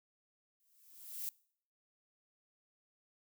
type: noise with exponential growth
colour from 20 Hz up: violet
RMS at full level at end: -38 dBFS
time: 0.6-1.29 s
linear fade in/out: 0 ms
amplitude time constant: 150 ms
effects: noise-tail reverb RT60 0.6 s tail -24 dB re dry